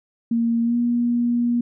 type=tone with pitch glide; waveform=sine; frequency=232 to 239.1 Hz; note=A#3 to A#3; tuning=-8 to +44 cents; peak=-17 dBFS; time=0.31-1.61 s; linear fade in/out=5 ms; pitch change=+52 cents; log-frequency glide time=0.63-0.76 s; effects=none